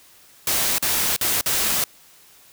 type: noise with dropouts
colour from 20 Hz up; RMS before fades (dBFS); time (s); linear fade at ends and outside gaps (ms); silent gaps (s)
white; -21; 0.47-1.84; 2; 0.783-0.825 / 1.164-1.211 / 1.411-1.46
effects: white hiss -51 dBFS RMS until 2.52 s